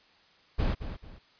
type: noise with echo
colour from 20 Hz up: brown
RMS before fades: -26 dBFS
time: 0.58-0.75 s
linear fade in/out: 20 ms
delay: 220 ms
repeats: 2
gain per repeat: -10 dB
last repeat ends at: 1.19 s
effects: white hiss -61 dBFS RMS until 1.39 s + resampled to 11025 Hz